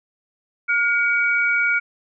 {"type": "tone pair together", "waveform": "sine", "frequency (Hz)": [1426.2, 2264], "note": ["F6", "C#7"], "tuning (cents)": [36, 36], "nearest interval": "minor sixth", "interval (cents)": 800, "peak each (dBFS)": [-19, -19], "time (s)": [0.68, 1.8], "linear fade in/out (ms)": 20, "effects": []}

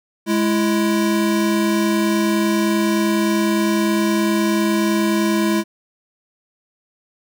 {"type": "tone pair together", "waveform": "square", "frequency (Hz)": [209.7, 332.9], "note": ["G#3", "E4"], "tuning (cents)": [17, 17], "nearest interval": "minor sixth", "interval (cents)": 800, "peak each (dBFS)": -19, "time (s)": [0.26, 5.64], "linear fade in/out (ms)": 50, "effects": []}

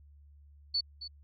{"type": "tone with echo", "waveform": "sine", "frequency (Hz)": 4457, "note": "C#8", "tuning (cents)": 9, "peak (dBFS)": -27, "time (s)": [0.74, 0.81], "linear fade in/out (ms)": 10, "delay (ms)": 270, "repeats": 1, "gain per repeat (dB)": -12, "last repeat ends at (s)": 1.08, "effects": ["added 72 Hz sine -54 dBFS peak until 1.23 s"]}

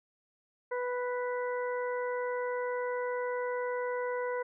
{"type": "harmonic tone", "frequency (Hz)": 493.9, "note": "B4", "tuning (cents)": 0, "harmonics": [1, 2, 3, 4], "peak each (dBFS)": [-32, -38, -42, -44], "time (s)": [0.71, 4.43], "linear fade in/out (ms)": 10, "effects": []}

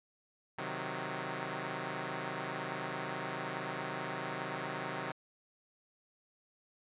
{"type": "chord", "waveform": "5% pulse", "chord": "C diminished", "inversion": "none", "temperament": "equal", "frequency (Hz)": [130.81, 155.56, 185], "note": ["C3", "Eb3", "Gb3"], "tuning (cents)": [0, 0, 0], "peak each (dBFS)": -30, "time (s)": [0.58, 5.12], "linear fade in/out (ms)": 5, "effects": ["resampled to 8000 Hz"]}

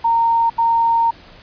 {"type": "tone bursts at uneven times", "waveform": "sine", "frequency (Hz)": 922, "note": "A#5", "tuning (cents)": -19, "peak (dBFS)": -12, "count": 2, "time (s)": [[0.04, 0.5], [0.58, 1.11]], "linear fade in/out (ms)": 10, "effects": ["pink hiss -43 dBFS RMS until 1.42 s", "resampled to 11025 Hz"]}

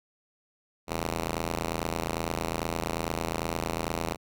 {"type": "ring-modulated tone", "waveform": "5% pulse", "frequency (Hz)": 82.41, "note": "E2", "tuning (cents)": 0, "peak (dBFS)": -15, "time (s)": [0.87, 4.17], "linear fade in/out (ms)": 50, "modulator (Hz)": 138, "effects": []}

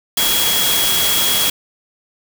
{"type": "tone in noise", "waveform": "sine", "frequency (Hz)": 3322, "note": "G#7", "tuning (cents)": 0, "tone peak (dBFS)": -18, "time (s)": [0.17, 1.5], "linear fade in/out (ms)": 5, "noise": "white", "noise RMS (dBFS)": -17, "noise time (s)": [0.17, 1.5], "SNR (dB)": -4, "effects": []}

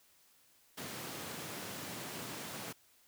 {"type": "high-pass noise", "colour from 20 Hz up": "pink", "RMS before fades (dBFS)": -44, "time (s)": [0.77, 2.73], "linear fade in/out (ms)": 10, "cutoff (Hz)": 120, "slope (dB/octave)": 24, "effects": ["white hiss -67 dBFS RMS until 3.07 s"]}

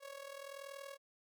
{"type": "tone with amplitude modulation", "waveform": "sawtooth", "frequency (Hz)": 554.4, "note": "C#5", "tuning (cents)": 0, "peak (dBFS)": -40, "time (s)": [0, 0.98], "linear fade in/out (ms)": 50, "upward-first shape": "sine", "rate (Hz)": 40.8, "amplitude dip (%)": 75, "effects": []}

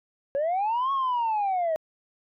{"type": "linear two-way sweep", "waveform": "sine", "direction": "up then down", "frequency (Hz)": [541, 1108.7, 618], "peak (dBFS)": -21, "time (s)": [0.35, 1.76], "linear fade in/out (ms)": 0, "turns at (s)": 0.92, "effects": ["tanh soft clip ceiling -21 dBFS"]}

